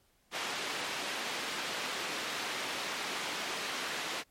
white band-pass noise, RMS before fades -37 dBFS, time 0.31-4.24 s, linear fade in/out 50 ms, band 230 to 3400 Hz, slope 12 dB/octave, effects pink hiss -70 dBFS RMS until 4.3 s + MP3 64 kbps

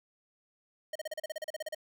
square tone bursts, 622.3 Hz, D#5, in tune, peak -35 dBFS, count 14, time 0.93-1.748 s, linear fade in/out 5 ms, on 25 ms, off 36 ms, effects none

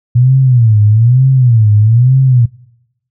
sine tone with vibrato, 118.1 Hz, A#2, 23 cents sharp, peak -4 dBFS, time 0.15-2.46 s, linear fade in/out 10 ms, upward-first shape sine, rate 1.1 Hz, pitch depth 210 cents each way, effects noise-tail reverb RT60 0.9 s tail -24 dB re dry

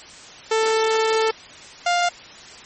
sawtooth tone pair in turn, 443 / 701.8 Hz, A4 / F5, +12 / +8 cents, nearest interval minor sixth, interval 796 cents, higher second, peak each -13 dBFS, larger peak neither, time 0.51-1.31 / 1.86-2.09 s, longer first, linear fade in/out 5 ms, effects white hiss -41 dBFS RMS until 2.65 s + MP3 32 kbps

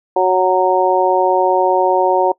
harmonic tone, 185 Hz, F#3, in tune, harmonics 2 / 3 / 4 / 5, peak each -16 / -16 / -16 / -16 dBFS, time 0.16-2.32 s, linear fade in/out 5 ms, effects noise-tail reverb RT60 0.1 s tail -22 dB re dry

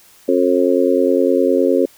harmonic tone, 89.8 Hz, F2, 49 cents sharp, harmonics 3 / 4 / 5 / 6, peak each -17 / -17 / -17 / -17 dBFS, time 0.28-1.86 s, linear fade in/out 10 ms, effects white hiss -48 dBFS RMS until 1.97 s

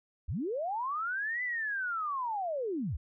sine linear two-way sweep, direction up then down, 48.69 to 2020 to 48.69 Hz, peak -31 dBFS, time 0.28-2.97 s, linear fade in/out 10 ms, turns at 1.43 s, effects none

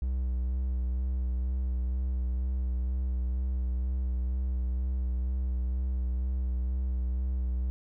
triangle tone with vibrato, 63 Hz, B1, 35 cents sharp, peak -25 dBFS, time 0.02-7.7 s, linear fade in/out 0 ms, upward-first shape sine, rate 2.1 Hz, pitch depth 30 cents each way, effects none

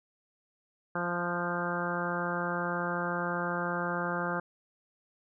harmonic tone with a mistuned harmonic, 174.4 Hz, F3, 2 cents flat, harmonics 1 / 2 / 3 / 4 / 5 / 6 / 7 / 8 / 9, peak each -36 / -39 / -37 / -40 / -39 / -41 / -38 / -38 / -38 dBFS, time 0.95-4.4 s, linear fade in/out 5 ms, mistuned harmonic 8, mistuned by +16 cents, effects none

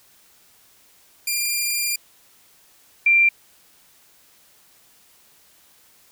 10% pulse / sine tone pair in turn, 2396 / 2367 Hz, D7 / D7, +34 / +13 cents, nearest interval unison, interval 21 cents, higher first, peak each -12 dBFS, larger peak neither, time 1.27-1.96 / 3.06-3.29 s, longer first, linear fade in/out 5 ms, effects white hiss -55 dBFS RMS until 6.11 s

